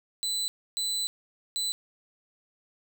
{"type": "tone bursts at uneven times", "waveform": "30% pulse", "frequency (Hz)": 4000, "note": "B7", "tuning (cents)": 21, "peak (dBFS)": -25, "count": 3, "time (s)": [[0.23, 0.48], [0.77, 1.07], [1.56, 1.72]], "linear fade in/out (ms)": 0, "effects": []}